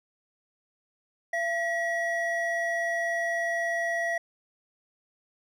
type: tone pair together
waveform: triangle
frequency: 679 / 1920.5 Hz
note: F5 / B6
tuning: -49 / -49 cents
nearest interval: octave + tritone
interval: 1800 cents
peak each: -27 dBFS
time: 1.33-4.18 s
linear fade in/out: 5 ms
effects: none

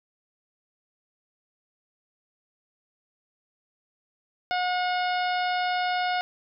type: harmonic tone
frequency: 724 Hz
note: F#5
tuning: 38 cents flat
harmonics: 1 / 2 / 3 / 4 / 5 / 6 / 7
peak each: -25 / -31 / -35 / -37 / -39 / -41 / -42 dBFS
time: 4.51-6.21 s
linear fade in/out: 0 ms
effects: none

